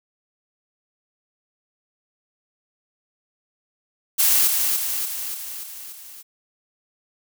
blue noise with echo, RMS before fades -17 dBFS, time 4.18-4.49 s, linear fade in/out 20 ms, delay 290 ms, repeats 6, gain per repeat -4 dB, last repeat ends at 6.23 s, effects none

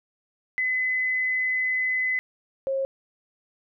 sine tone pair in turn, 2022 / 539 Hz, B6 / C#5, +40 / -49 cents, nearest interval octave + major seventh, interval 2289 cents, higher first, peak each -22 / -23 dBFS, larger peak first, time 0.58-2.19 / 2.67-2.85 s, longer first, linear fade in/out 0 ms, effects none

